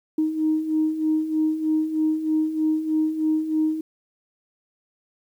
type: beating tone pair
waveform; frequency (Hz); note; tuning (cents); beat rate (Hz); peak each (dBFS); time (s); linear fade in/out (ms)
sine; 310 / 313.2; D#4 / D#4; -6 / +11; 3.2; -26 / -20; 0.18-3.81; 5
effects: tanh soft clip ceiling -12 dBFS + 9-bit